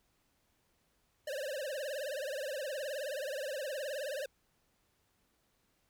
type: tone with vibrato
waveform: square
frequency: 562 Hz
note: C#5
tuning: 24 cents sharp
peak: -37 dBFS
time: 1.27-4.26 s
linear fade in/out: 5 ms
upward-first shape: triangle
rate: 19 Hz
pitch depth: 190 cents each way
effects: pink hiss -75 dBFS RMS until 5.89 s